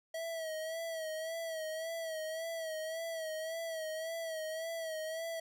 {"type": "tone with vibrato", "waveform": "square", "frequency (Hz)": 645, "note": "E5", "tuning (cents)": -38, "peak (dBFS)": -38, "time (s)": [0.14, 5.4], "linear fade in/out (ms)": 5, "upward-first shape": "sine", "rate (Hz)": 1.8, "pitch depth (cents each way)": 51, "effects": []}